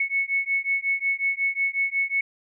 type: beating tone pair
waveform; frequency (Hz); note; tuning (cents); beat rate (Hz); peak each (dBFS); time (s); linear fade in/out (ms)
sine; 2203 / 2208.5; C#7 / C#7; -11 / -7; 5.5; -25; 0-2.21; 5
effects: none